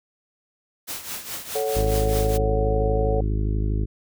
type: noise with tremolo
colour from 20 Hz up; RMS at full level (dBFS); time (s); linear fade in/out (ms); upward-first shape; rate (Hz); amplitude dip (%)
white; -30; 0.87-2.38; 20; triangle; 4.8; 75
type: chord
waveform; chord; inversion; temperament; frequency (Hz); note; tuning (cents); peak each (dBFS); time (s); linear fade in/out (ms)
sine; F# minor; first; equal; 440 / 554.4 / 740; A4 / C#5 / F#5; 0 / 0 / 0; -24 / -27 / -30; 1.55-3.21; 5
type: harmonic tone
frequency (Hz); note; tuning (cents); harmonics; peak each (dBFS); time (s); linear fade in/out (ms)
52.3; G#1; +13; 1 / 2 / 3 / 4 / 5 / 6 / 7 / 8; -22 / -26 / -35 / -34 / -39 / -35 / -39 / -39; 1.75-3.86; 20
effects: none

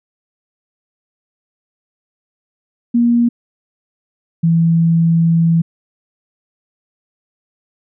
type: tone pair in turn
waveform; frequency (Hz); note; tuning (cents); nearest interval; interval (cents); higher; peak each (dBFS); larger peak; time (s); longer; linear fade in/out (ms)
sine; 237.2 / 165.86; A#3 / E3; +30 / +11; tritone; 619; first; -9; neither; 2.94-3.29 / 4.43-5.62; second; 10
effects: none

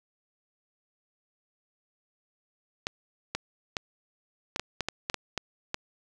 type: clicks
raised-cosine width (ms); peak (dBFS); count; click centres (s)
0.2; -12; 11; 2.869 / 3.35 / 3.768 / 4.561 / 4.596 / 4.807 / 4.886 / 5.099 / 5.143 / 5.377 / 5.744
effects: none

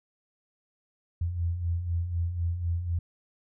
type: beating tone pair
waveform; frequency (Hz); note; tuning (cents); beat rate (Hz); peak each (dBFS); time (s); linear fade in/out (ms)
sine; 82.41 / 86.41; E2 / F2; 0 / -18; 4; -35 / -27; 1.21-2.99; 5
effects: none

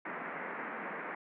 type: band-pass noise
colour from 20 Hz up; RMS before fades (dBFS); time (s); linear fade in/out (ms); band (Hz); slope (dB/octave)
white; -41; 0.05-1.15; 5; 170 to 2100; 48
effects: none

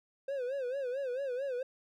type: tone with vibrato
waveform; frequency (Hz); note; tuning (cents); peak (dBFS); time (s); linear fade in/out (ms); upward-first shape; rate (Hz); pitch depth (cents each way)
triangle; 523.3; C5; 0; -31; 0.28-1.63; 5; sine; 4.5; 130
effects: none

